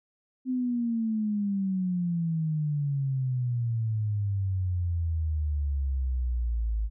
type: exponential sweep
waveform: sine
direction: down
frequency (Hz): 259.5 to 52.6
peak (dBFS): -25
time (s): 0.45-6.9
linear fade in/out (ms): 50
effects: none